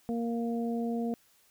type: harmonic tone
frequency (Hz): 233.1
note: A#3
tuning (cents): 0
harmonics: 1 / 2 / 3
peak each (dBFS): -30 / -36 / -40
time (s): 0.09-1.14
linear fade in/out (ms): 0
effects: white hiss -65 dBFS RMS until 1.5 s